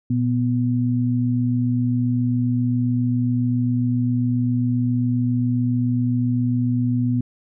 sine tone pair together, 119.8 / 247.2 Hz, A#2 / B3, +48 / +2 cents, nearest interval octave + minor second, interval 1254 cents, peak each -20 dBFS, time 0.1-7.21 s, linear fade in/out 5 ms, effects none

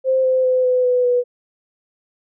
sine tone with pitch steps, 523.3 / 516.7 / 510.2 / 503.7 / 497.4 / 491.1 Hz, C5 / C5 / C5 / B4 / B4 / B4, 0 / -22 / -44 / +34 / +12 / -10 cents, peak -13 dBFS, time 0.04-1.24 s, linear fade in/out 50 ms, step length 200 ms, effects none

